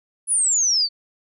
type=exponential sweep; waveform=sine; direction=down; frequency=10320 to 4435 Hz; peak=-16 dBFS; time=0.27-0.89 s; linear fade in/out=50 ms; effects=none